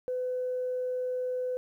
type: tone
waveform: sine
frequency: 504 Hz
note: B4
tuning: 35 cents sharp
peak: -28 dBFS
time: 0.08-1.57 s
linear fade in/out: 0 ms
effects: tanh soft clip ceiling -24 dBFS + 11-bit